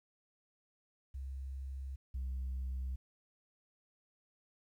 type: tone pair in turn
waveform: sine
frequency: 67 / 64.83 Hz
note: C2 / C2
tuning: +42 / -15 cents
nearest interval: minor second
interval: 57 cents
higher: first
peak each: -39 / -34 dBFS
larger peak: second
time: 1.14-1.96 / 2.14-2.96 s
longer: neither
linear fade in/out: 10 ms
effects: tanh soft clip ceiling -34 dBFS + 12-bit